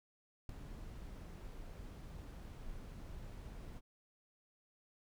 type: noise with ADSR envelope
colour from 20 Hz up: brown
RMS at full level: -39 dBFS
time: 0.49-3.81 s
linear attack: 3 ms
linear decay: 6 ms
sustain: -10 dB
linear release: 36 ms
effects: none